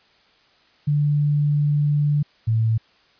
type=tone pair in turn; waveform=sine; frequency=146.83 / 112.08 Hz; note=D3 / A2; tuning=0 / +32 cents; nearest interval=perfect fourth; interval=468 cents; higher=first; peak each=-16 dBFS; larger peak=neither; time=0.87-2.23 / 2.47-2.78 s; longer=first; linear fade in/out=10 ms; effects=white hiss -57 dBFS RMS until 3.19 s + resampled to 11025 Hz